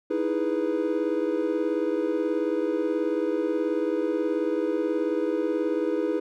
triangle chord, E major seventh, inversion third, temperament equal, 311.1 / 329.6 / 415.3 / 493.9 Hz, D#4 / E4 / G#4 / B4, 0 / 0 / 0 / 0 cents, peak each -27 dBFS, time 0.1-6.2 s, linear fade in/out 10 ms, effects none

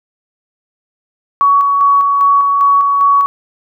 sine tone with tremolo, 1124 Hz, C#6, 24 cents sharp, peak -6 dBFS, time 1.41-3.26 s, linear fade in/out 0 ms, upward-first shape square, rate 2.5 Hz, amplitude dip 30%, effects none

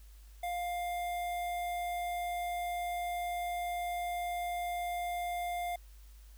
square tone with notch filter, 703 Hz, F5, 11 cents sharp, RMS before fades -36 dBFS, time 0.43-5.76 s, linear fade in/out 5 ms, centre 5400 Hz, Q 1, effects added 51 Hz sine -51 dBFS peak until 6.37 s + white hiss -65 dBFS RMS until 6.37 s

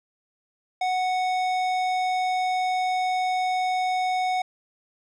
sine tone with tanh clipping, 739 Hz, F#5, 2 cents flat, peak -24 dBFS, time 0.81-4.42 s, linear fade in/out 5 ms, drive 15 dB, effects none

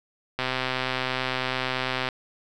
click train, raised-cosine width 0.3 ms, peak -10 dBFS, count 220, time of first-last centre 0.39-2.088 s, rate 129 Hz, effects none

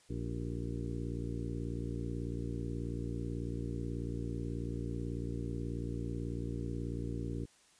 harmonic tone with a mistuned harmonic, 58.27 Hz, A#1, in tune, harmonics 1 / 2 / 3 / 4 / 5 / 6 / 7 / 8, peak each -41 / -40 / -44 / -47 / -43 / -48 / -49 / -50 dBFS, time 0.09-7.46 s, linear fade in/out 20 ms, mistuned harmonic 7, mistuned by -84 cents, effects white hiss -65 dBFS RMS until 7.79 s + resampled to 22050 Hz

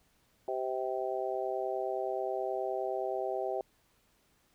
harmonic tone, 129.5 Hz, C3, 17 cents flat, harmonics 3 / 4 / 5 / 6, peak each -36 / -38 / -36 / -38 dBFS, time 0.48-3.61 s, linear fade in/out 2 ms, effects pink hiss -70 dBFS RMS until 4.54 s

